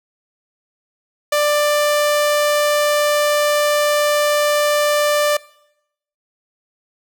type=tone; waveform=sawtooth; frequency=591 Hz; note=D5; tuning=11 cents sharp; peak=-10 dBFS; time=1.32-5.37 s; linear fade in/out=5 ms; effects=noise-tail reverb RT60 0.8 s tail -22 dB re dry